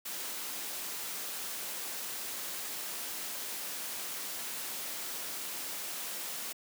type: noise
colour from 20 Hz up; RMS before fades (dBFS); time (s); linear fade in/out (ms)
white; -39; 0.05-6.53; 10
effects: high-pass 200 Hz 12 dB/octave

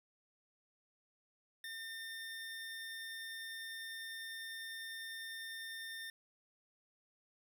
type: tone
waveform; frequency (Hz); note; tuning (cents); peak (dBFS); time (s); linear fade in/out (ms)
25% pulse; 1810; A6; +48; -40; 1.64-6.1; 2
effects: none

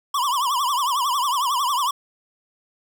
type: tone with vibrato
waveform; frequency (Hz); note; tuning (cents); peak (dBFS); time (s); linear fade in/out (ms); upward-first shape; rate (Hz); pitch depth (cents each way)
square; 1058; C6; +19; -20; 0.14-1.91; 5; triangle; 11; 210
effects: none

